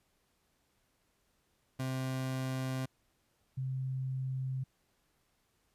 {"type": "tone pair in turn", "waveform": ["30% pulse", "sine"], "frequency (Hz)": [130.81, 131.26], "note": ["C3", "C3"], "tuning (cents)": [0, 6], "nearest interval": "unison", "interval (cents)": 6, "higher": "second", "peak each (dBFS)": [-31, -33], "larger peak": "first", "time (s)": [[1.79, 2.86], [3.57, 4.64]], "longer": "neither", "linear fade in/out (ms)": 10, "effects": ["pink hiss -75 dBFS RMS until 5.74 s", "resampled to 32000 Hz"]}